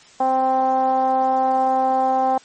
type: tone with low-pass filter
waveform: 10% pulse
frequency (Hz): 261.6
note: C4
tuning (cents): 0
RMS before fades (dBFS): -18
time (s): 0.2-2.38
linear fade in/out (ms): 5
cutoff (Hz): 790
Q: 4.5
effects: white hiss -48 dBFS RMS until 2.44 s + MP3 32 kbps